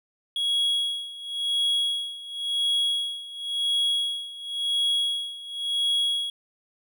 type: tone with tremolo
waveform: triangle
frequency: 3324 Hz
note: G#7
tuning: 1 cent sharp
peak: -19 dBFS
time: 0.36-6.3 s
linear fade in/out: 2 ms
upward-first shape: sine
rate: 0.94 Hz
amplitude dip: 85%
effects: none